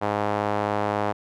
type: tone with band-pass filter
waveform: sawtooth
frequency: 103.83 Hz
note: G#2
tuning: in tune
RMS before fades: -25 dBFS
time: 0.01-1.13 s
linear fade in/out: 20 ms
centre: 790 Hz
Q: 1.4
effects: none